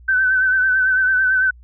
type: tone with vibrato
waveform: sine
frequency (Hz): 1526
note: G6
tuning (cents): -47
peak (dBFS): -13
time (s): 0.08-1.51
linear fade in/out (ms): 10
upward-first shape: triangle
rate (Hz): 9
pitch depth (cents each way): 48
effects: added 60 Hz sine -41 dBFS peak until 1.63 s